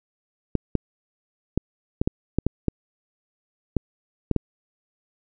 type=clicks; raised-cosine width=3 ms; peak=-7 dBFS; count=11; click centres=0.553 / 0.753 / 1.576 / 2.015 / 2.075 / 2.386 / 2.466 / 2.683 / 3.767 / 4.313 / 4.363 s; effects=none